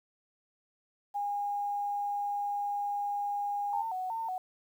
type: tone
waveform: sine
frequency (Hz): 815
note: G#5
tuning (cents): -33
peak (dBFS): -30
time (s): 1.14-3.83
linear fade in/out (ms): 20
type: tone with vibrato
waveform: sine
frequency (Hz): 819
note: G#5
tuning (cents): -24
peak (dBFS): -32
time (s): 3.73-4.38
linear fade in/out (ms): 2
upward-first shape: square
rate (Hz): 2.7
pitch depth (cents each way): 170
effects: 10-bit